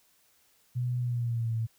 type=tone with pitch glide; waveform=sine; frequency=123.47 to 113.22 Hz; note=B2 to A2; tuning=0 to +50 cents; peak=-27 dBFS; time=0.75-1.67 s; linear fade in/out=20 ms; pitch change=-150 cents; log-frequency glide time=1-1.54 s; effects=white hiss -66 dBFS RMS until 1.78 s